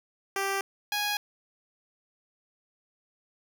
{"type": "tone pair in turn", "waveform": "10% pulse", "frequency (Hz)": [392, 828], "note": ["G4", "G#5"], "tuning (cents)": [0, -5], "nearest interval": "octave + minor second", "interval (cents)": 1295, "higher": "second", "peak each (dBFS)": -19, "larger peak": "neither", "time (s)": [[0.36, 0.61], [0.92, 1.17]], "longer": "neither", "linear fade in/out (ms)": 2, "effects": []}